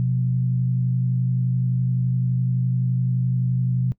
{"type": "tone pair together", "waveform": "sine", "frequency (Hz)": [126.17, 177.9], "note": ["B2", "F3"], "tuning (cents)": [37, 32], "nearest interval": "tritone", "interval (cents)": 595, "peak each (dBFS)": [-19, -27], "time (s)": [0, 3.92], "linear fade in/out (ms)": 0, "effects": ["noise-tail reverb RT60 0.1 s tail -19 dB re dry"]}